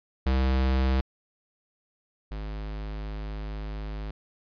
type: tone pair in turn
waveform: square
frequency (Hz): 65.41 / 52.1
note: C2 / G#1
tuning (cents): 0 / +6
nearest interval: major third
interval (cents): 394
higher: first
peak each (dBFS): -22 / -33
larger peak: first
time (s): 0.26-1.01 / 2.31-4.11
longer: second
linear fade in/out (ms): 5
effects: resampled to 11025 Hz